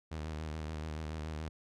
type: tone with vibrato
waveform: sawtooth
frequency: 77.78 Hz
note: D#2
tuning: in tune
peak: -34 dBFS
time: 0.11-1.49 s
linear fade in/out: 10 ms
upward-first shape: square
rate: 7 Hz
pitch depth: 39 cents each way
effects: low-pass 7000 Hz 12 dB/octave